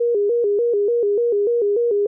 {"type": "tone with vibrato", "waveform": "sine", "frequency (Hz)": 440, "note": "A4", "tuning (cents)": 0, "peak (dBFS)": -15, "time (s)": [0, 2.07], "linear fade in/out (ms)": 10, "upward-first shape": "square", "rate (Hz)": 3.4, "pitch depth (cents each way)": 130, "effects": []}